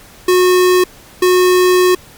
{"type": "tone pair in turn", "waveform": "square", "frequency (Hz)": [364.2, 364.2], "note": ["F#4", "F#4"], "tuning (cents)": [-27, -27], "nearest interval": "unison", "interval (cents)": 0, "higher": "neither", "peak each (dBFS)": -8, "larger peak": "neither", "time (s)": [[0.28, 0.84], [1.22, 1.95]], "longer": "second", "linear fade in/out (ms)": 5, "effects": ["pink hiss -40 dBFS RMS until 2.17 s", "MP3 96 kbps"]}